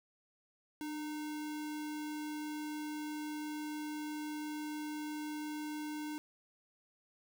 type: tone with sample-and-hold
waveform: sine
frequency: 301 Hz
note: D4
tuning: 43 cents sharp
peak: -38 dBFS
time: 0.81-6.18 s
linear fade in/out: 0 ms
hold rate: 1225 Hz
effects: none